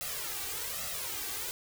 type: noise with flanger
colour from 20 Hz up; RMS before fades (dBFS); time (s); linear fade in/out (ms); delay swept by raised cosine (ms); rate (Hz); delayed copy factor
white; -37; 0.01-1.51; 0; 1.5 to 2.6; 1.2; +0.95
effects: none